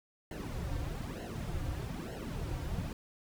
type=noise with flanger; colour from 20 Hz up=brown; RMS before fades=-38 dBFS; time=0.31-2.93 s; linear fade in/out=2 ms; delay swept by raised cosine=0.83 to 4.83 ms; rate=1.1 Hz; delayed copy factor=-0.85; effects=none